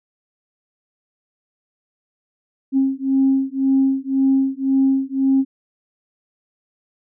sine beating tone pair, 267.7 / 269.6 Hz, C4 / C#4, +40 / -48 cents, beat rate 1.9 Hz, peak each -17 dBFS, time 2.72-5.45 s, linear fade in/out 50 ms, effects tanh soft clip ceiling -7 dBFS

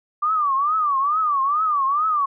sine tone with vibrato, 1174.7 Hz, D6, in tune, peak -17 dBFS, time 0.22-2.26 s, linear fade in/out 10 ms, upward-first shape triangle, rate 2.3 Hz, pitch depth 190 cents each way, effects none

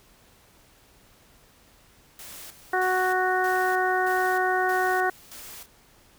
white noise with tremolo, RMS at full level -42 dBFS, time 2.19-5.66 s, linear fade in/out 2 ms, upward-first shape square, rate 1.6 Hz, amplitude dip 70%
harmonic tone, 370 Hz, F#4, in tune, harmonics 1 / 2 / 3 / 4 / 5, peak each -27 / -25 / -31 / -27 / -30 dBFS, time 2.73-5.1 s, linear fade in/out 5 ms
effects pink hiss -57 dBFS RMS until 6.18 s

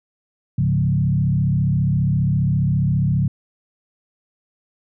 sine tone with frequency modulation, 138.59 Hz, C#3, in tune, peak -15 dBFS, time 0.58-3.28 s, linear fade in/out 5 ms, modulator 34.8 Hz, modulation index 1.2, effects none

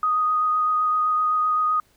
sine tone with vibrato, 1244.5 Hz, D#6, in tune, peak -18 dBFS, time 0.03-1.8 s, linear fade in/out 2 ms, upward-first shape sine, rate 7.8 Hz, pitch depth 11 cents each way, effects pink hiss -61 dBFS RMS until 1.96 s

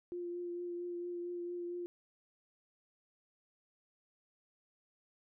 sine tone with vibrato, 350 Hz, F4, 4 cents sharp, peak -38 dBFS, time 0.12-1.86 s, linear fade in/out 0 ms, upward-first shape triangle, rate 4.4 Hz, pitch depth 18 cents each way, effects none

